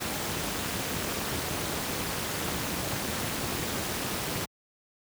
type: noise with amplitude modulation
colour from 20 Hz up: pink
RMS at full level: -28 dBFS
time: 0-4.46 s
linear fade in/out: 20 ms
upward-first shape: sine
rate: 246 Hz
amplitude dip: 75%
effects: high-pass 80 Hz 12 dB/octave